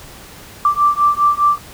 sine beating tone pair, 1171 / 1175.9 Hz, D6 / D6, -5 / +2 cents, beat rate 4.9 Hz, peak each -14 dBFS, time 0.65-1.58 s, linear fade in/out 2 ms, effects pink hiss -38 dBFS RMS until 1.73 s

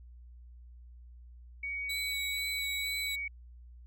sine tone, 2248 Hz, C#7, 24 cents sharp, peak -34 dBFS, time 1.63-3.28 s, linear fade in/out 5 ms
sawtooth tone with vibrato, 3937 Hz, B7, 6 cents flat, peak -33 dBFS, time 1.89-3.16 s, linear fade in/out 10 ms, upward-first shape sine, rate 2.1 Hz, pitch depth 25 cents each way
effects added 60 Hz sine -49 dBFS peak until 3.86 s

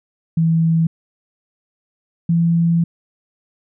sine tone pair in turn, 163.6 / 168.1 Hz, E3 / E3, -13 / +34 cents, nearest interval unison, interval 47 cents, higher second, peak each -12 dBFS, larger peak neither, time 0.37-0.87 / 2.29-2.84 s, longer second, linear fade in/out 5 ms, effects none

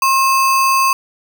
sine tone with sample-and-hold, 1069 Hz, C6, 37 cents sharp, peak -10 dBFS, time 0.02-0.93 s, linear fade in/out 2 ms, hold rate 3675 Hz, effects none

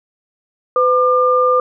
sine tone pair together, 504.5 / 1200 Hz, B4 / D6, +37 / +37 cents, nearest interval octave + minor third, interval 1500 cents, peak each -13 dBFS, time 0.76-1.6 s, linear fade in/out 2 ms, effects none

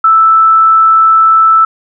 sine tone, 1318.5 Hz, E6, in tune, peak -3 dBFS, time 0.04-1.65 s, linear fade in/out 5 ms, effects none

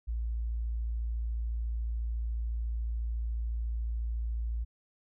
sine tone, 57 Hz, A#1, 38 cents flat, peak -30 dBFS, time 0.07-4.65 s, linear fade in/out 20 ms, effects none

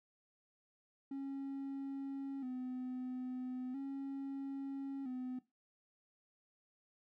triangle tone with vibrato, 263.6 Hz, C4, 13 cents sharp, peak -37 dBFS, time 1.11-5.39 s, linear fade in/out 5 ms, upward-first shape square, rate 0.38 Hz, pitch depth 66 cents each way, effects noise-tail reverb RT60 0.2 s tail -17 dB re dry + tanh soft clip ceiling -34 dBFS

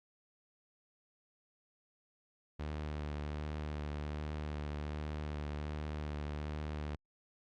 sawtooth tone with vibrato, 74.9 Hz, D2, 35 cents sharp, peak -34 dBFS, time 2.59-6.96 s, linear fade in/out 10 ms, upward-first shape sine, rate 1.3 Hz, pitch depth 21 cents each way, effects low-pass 4000 Hz 12 dB/octave + Opus 48 kbps

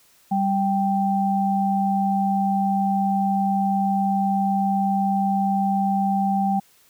sine tone pair together, 195.79 / 784 Hz, G3 / G5, -2 / 0 cents, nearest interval 2 octaves, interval 2402 cents, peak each -21 dBFS, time 0.31-6.6 s, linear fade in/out 10 ms, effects white hiss -57 dBFS RMS until 6.89 s

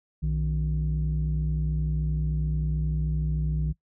sine tone pair together, 61.43 / 154.8 Hz, B1 / D#3, -9 / -9 cents, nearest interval octave + major third, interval 1600 cents, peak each -25 dBFS, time 0.22-3.73 s, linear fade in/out 20 ms, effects noise-tail reverb RT60 0.1 s tail -21 dB re dry + tanh soft clip ceiling -19 dBFS

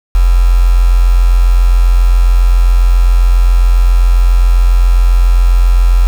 sine tone with quantisation, 43.7 Hz, F1, 2 cents sharp, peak -4 dBFS, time 0.15-6.07 s, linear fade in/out 0 ms, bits 4, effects none

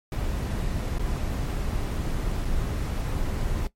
brown noise with dropouts, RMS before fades -27 dBFS, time 0.12-3.67 s, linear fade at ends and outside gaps 1 ms, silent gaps 0.984-0.994 / 2.449-2.453 s, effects noise-tail reverb RT60 0.1 s tail -17 dB re dry + MP3 64 kbps

